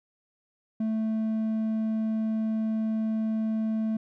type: tone with hard clipping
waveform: sine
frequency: 220 Hz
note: A3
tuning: in tune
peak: -26 dBFS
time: 0.8-3.97 s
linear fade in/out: 5 ms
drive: 3 dB
effects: none